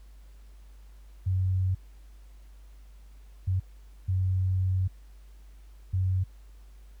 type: tone bursts at uneven times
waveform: sine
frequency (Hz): 93.4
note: F#2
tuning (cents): +17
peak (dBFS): -23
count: 4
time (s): 1.26-1.75 / 3.47-3.6 / 4.08-4.88 / 5.93-6.24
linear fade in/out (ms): 10
effects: added 50 Hz sine -47 dBFS peak until 7 s + pink hiss -65 dBFS RMS until 7 s